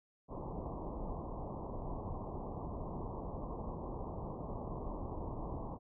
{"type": "low-pass noise", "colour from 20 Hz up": "pink", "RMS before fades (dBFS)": -42, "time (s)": [0.28, 5.79], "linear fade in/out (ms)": 50, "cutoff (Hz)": 1100, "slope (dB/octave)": 96, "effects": []}